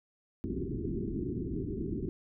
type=low-pass noise; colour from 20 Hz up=white; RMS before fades=-35 dBFS; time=0.44-2.09 s; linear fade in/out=0 ms; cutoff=400 Hz; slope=96 dB/octave; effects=none